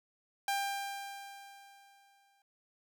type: tone with exponential decay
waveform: sawtooth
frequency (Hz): 795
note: G5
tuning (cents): +24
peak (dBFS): -26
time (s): 0.48-2.42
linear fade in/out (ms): 2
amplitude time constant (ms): 420
effects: none